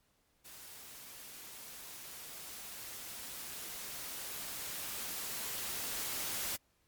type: noise with level ramp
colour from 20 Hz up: white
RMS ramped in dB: -52 to -37 dBFS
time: 0.44-6.57 s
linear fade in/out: 20 ms
effects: pink hiss -74 dBFS RMS until 6.87 s + MP3 96 kbps